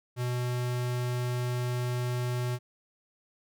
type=tone; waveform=square; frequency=123.47 Hz; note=B2; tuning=in tune; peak=-29 dBFS; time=0.16-2.59 s; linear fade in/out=50 ms; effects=none